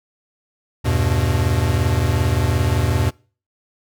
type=chord; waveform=square; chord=E minor; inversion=none; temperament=equal with one note detuned; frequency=80.52 / 98 / 123.47 Hz; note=E2 / G2 / B2; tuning=-40 / 0 / 0 cents; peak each=-21 dBFS; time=0.84-3.11 s; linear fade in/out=20 ms; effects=noise-tail reverb RT60 0.4 s tail -25 dB re dry